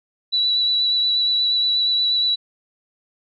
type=tone with vibrato; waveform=sine; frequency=3940 Hz; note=B7; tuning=5 cents flat; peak=-16 dBFS; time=0.32-2.36 s; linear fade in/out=20 ms; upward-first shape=sine; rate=8.4 Hz; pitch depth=15 cents each way; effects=none